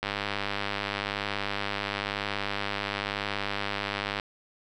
click train, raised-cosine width 0.3 ms, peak -13 dBFS, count 422, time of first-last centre 0.03-4.198 s, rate 101 Hz, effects none

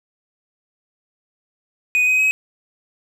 triangle tone with pitch steps, 2489 / 2516 / 2544 Hz, D#7 / D#7 / D#7, 0 / +19 / +38 cents, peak -12 dBFS, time 1.95-2.31 s, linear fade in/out 0 ms, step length 120 ms, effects none

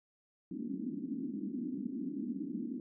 pink band-pass noise, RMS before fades -39 dBFS, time 0.51-2.8 s, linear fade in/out 2 ms, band 210 to 300 Hz, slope 48 dB/octave, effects none

